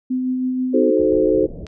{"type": "tone with tremolo", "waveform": "sine", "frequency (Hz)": 255.6, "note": "C4", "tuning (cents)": -40, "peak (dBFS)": -17, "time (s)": [0.1, 0.91], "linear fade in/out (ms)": 10, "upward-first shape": "sine", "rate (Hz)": 6.2, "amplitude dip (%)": 25}
{"type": "chord", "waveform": "sine", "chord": "D# diminished seventh", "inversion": "none", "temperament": "equal with one note detuned", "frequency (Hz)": [311.1, 370, 436.2, 523.3], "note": ["D#4", "F#4", "A4", "C5"], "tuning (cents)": [0, 0, -15, 0], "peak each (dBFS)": [-19, -19, -18, -19], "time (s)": [0.73, 1.47], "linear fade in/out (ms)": 20}
{"type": "low-pass noise", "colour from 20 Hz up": "pink", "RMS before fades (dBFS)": -33, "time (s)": [0.98, 1.67], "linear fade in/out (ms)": 20, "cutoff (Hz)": 590, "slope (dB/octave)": 48}
{"type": "click", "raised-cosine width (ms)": 0.2, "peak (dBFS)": -19, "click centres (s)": 1.667}
{"effects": []}